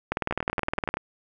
two click trains, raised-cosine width 0.5 ms, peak -14 / -10 dBFS, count 8 / 17, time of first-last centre 0.31-0.97 / 0.12-0.941 s, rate 10.6 / 19.5 Hz, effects none

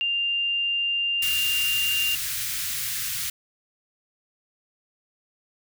sine tone, 2794 Hz, F7, in tune, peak -22 dBFS, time 0.01-2.15 s, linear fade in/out 0 ms
white band-stop noise, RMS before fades -29 dBFS, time 1.22-3.3 s, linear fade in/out 5 ms, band 150 to 1500 Hz, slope 24 dB/octave
effects none

